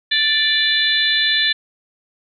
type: harmonic tone with a mistuned harmonic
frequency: 587.3 Hz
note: D5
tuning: in tune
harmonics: 3 / 4 / 5 / 6 / 7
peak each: -19 / -27 / -26 / -18 / -20 dBFS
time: 0.11-1.53 s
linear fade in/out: 10 ms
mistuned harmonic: 7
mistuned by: -35 cents
effects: none